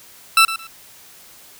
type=tone with echo; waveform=20% pulse; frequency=1330 Hz; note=E6; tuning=15 cents sharp; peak=-4 dBFS; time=0.37-0.45 s; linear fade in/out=2 ms; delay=110 ms; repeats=2; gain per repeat=-13 dB; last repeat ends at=0.67 s; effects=white hiss -45 dBFS RMS until 1.59 s